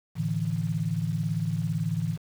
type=chord; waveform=sine; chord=A suspended fourth; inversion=none; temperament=equal; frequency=110 / 146.83 / 164.81 Hz; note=A2 / D3 / E3; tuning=0 / 0 / 0 cents; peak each=-31 / -31 / -28 dBFS; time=0.15-2.18 s; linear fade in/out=50 ms; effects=8-bit